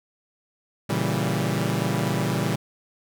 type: chord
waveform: sawtooth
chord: A# diminished seventh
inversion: none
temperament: equal with one note detuned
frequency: 116.54 / 140.12 / 164.81 / 196 Hz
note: A#2 / C#3 / E3 / G3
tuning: 0 / +19 / 0 / 0 cents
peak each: -24 dBFS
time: 0.89-2.56 s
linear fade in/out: 10 ms
effects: none